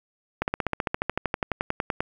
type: slowing click train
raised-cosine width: 0.5 ms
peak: -9 dBFS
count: 21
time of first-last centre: 0.42-2.005 s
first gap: 59 ms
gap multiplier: 1.03
effects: 8-bit